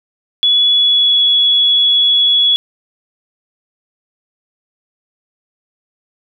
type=tone with pitch glide; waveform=sine; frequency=3400 to 3377 Hz; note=G#7 to G#7; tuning=+40 to +28 cents; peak=-8 dBFS; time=0.43-2.56 s; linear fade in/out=0 ms; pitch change=-12 cents; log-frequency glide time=0.71-1.21 s; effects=none